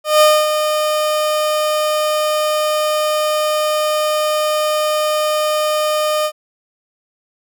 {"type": "tone with ADSR envelope", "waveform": "30% pulse", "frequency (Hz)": 610, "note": "D#5", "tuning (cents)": -34, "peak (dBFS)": -4, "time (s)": [0.04, 6.32], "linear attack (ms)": 170, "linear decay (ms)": 250, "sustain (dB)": -8, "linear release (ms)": 67, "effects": []}